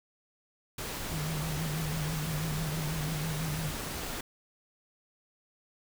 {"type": "noise", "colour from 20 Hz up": "pink", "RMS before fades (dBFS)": -37, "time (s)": [0.78, 4.21], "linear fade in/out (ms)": 5}
{"type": "tone with vibrato", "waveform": "sine", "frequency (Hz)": 155.56, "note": "D#3", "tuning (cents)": 0, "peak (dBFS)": -32, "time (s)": [1.1, 3.73], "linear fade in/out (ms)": 50, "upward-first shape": "sine", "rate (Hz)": 6.1, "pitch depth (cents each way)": 76}
{"effects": []}